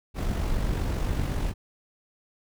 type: noise with amplitude modulation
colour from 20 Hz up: brown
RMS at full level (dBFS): -25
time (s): 0.14-1.54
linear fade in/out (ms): 50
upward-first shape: sine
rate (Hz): 47.6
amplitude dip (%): 40
effects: none